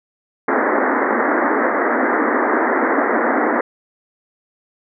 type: band-pass noise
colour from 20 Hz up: pink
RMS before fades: -17 dBFS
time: 0.48-3.61 s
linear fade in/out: 5 ms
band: 230 to 2000 Hz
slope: 96 dB/octave
effects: none